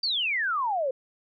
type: exponential sweep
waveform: sine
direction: down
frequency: 4749 to 502 Hz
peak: -24 dBFS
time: 0.03-0.91 s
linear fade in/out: 5 ms
effects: none